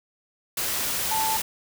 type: tone in noise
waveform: sine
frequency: 880 Hz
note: A5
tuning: in tune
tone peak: -24 dBFS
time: 1.11-1.37 s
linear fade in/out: 5 ms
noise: white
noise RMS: -27 dBFS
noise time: 0.57-1.42 s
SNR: 0 dB
effects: none